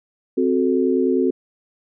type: chord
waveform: sine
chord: F# diminished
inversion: second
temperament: equal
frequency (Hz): 261.6 / 370 / 440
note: C4 / F#4 / A4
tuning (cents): 0 / 0 / 0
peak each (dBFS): -19 / -19 / -22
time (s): 0.37-1.31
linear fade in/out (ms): 10
effects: none